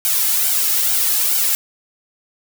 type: noise with flanger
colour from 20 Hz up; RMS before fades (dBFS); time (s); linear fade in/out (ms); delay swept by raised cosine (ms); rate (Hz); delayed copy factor
blue; -17; 0.05-1.55; 0; 1.3 to 2.4; 2.3; +0.95
effects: none